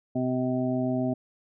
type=harmonic tone; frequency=127.6 Hz; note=C3; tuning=43 cents flat; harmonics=1 / 2 / 3 / 5 / 6; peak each=-32 / -26 / -35 / -31 / -40 dBFS; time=0.15-1.14 s; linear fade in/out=10 ms; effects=none